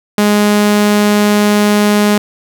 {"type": "tone", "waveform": "sawtooth", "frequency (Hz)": 207.7, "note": "G#3", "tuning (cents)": 0, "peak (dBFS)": -4, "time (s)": [0.18, 2.18], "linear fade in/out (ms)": 2, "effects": ["7-bit"]}